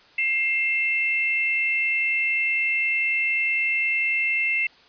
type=tone pair together; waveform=sine; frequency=2118 / 2669 Hz; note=C7 / E7; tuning=+21 / +21 cents; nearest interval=major third; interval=400 cents; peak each=-23 dBFS; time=0.18-4.67 s; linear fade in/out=5 ms; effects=white hiss -53 dBFS RMS until 4.88 s + resampled to 11025 Hz